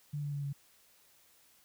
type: tone with pitch steps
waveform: sine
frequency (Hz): 146.5 / 144.57 / 142.66 / 140.78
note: D3 / D3 / D3 / C#3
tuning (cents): -4 / -27 / -50 / +27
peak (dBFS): -34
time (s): 0.13-0.53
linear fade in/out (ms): 10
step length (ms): 100
effects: white hiss -65 dBFS RMS until 1.64 s